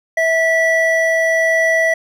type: tone pair together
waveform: triangle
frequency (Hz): 653 / 1958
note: E5 / B6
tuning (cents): -17 / -15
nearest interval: octave + perfect fifth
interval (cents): 1902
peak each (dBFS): -13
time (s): 0.17-1.94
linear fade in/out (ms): 5
effects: none